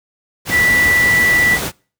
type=tone in noise; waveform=sine; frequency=1965 Hz; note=B6; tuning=9 cents flat; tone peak=-10 dBFS; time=0.5-1.59 s; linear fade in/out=50 ms; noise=pink; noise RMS=-21 dBFS; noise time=0.45-1.72 s; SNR=+8 dB; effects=noise-tail reverb RT60 0.4 s tail -25 dB re dry + high-pass 60 Hz 12 dB/octave